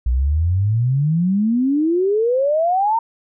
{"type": "exponential sweep", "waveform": "sine", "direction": "up", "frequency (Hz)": [58.27, 932.3], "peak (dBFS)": -14, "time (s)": [0.06, 2.99], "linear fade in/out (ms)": 5, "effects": []}